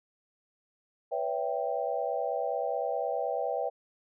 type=chord; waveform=sine; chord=C# half-diminished seventh; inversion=third; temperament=equal with one note detuned; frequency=493.9 / 563.4 / 659.3 / 784 Hz; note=B4 / C#5 / E5 / G5; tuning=0 / +28 / 0 / 0 cents; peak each=-34 dBFS; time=1.11-3.7 s; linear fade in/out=20 ms; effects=none